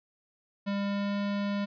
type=tone with pitch glide; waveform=square; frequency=200.4 to 202.1 Hz; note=G3 to G#3; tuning=+38 to -47 cents; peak=-29 dBFS; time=0.66-1.66 s; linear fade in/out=20 ms; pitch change=+15 cents; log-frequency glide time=0.81-1.17 s; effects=resampled to 11025 Hz